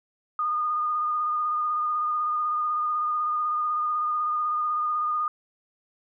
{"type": "tone with vibrato", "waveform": "sine", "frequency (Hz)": 1223, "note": "D#6", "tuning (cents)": -30, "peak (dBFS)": -23, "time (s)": [0.39, 5.28], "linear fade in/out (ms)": 2, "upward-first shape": "sine", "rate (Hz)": 16, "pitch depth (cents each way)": 22, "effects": []}